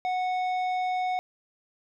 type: tone with tanh clipping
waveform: triangle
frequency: 736 Hz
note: F#5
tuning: 9 cents flat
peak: -27 dBFS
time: 0.05-1.19 s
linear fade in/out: 0 ms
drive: 14 dB
effects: none